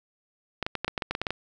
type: clicks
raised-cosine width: 0.3 ms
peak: -12 dBFS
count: 12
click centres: 0.627 / 0.665 / 0.753 / 0.846 / 0.88 / 0.978 / 1.022 / 1.11 / 1.151 / 1.216 / 1.268 / 1.306 s
effects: none